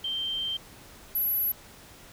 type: tone pair in turn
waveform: sine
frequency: 3140 / 11685 Hz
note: G7 / F#9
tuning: +2 / -23 cents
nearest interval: octave + major seventh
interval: 2275 cents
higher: second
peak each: -28 / -24 dBFS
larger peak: second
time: 0.04-0.57 / 1.15-1.52 s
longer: first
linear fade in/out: 5 ms
effects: pink hiss -50 dBFS RMS until 2.12 s